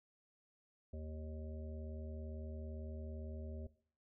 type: harmonic tone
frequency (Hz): 77.78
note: D#2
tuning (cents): 0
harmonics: 1 / 3 / 5 / 7 / 8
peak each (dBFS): -44 / -52 / -56 / -56 / -57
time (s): 0.93-3.67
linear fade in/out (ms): 5
effects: noise-tail reverb RT60 0.5 s tail -18 dB re dry